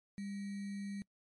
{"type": "tone with sample-and-hold", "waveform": "sine", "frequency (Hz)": 200, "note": "G3", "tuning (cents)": 35, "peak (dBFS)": -39, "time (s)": [0.18, 1.02], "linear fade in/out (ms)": 0, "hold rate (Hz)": 2100, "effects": ["noise-tail reverb RT60 0.1 s tail -25 dB re dry", "MP3 48 kbps"]}